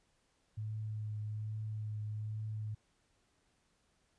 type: tone with vibrato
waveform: sine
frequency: 107.3 Hz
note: A2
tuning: 43 cents flat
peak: -37 dBFS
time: 0.57-2.75 s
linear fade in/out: 10 ms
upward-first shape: triangle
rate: 1.2 Hz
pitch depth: 21 cents each way
effects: pink hiss -75 dBFS RMS until 4.18 s + resampled to 22050 Hz